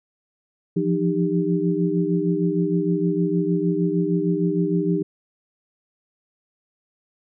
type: tone cluster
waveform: sine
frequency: 169.8 / 176.3 / 307.3 / 396.5 Hz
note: F3 / F3 / D#4 / G4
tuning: -48 / +17 / -21 / +20 cents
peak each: -24 dBFS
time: 0.76-5.03 s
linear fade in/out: 10 ms
effects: none